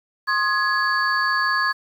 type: tone cluster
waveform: sine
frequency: 1067 / 1232 / 1677 / 4541 Hz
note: C6 / D#6 / G#6 / C#8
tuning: +34 / -17 / +16 / +41 cents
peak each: -23 / -26 / -20 / -28 dBFS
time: 0.27-1.73 s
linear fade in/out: 20 ms
effects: tanh soft clip ceiling -8 dBFS + 8-bit